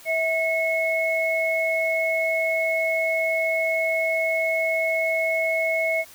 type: tone pair together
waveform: sine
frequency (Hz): 650 / 2186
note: E5 / C#7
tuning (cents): -24 / -25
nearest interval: octave + major sixth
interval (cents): 2099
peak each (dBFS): -23 / -23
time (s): 0.05-6.05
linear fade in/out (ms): 50
effects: white hiss -47 dBFS RMS until 6.14 s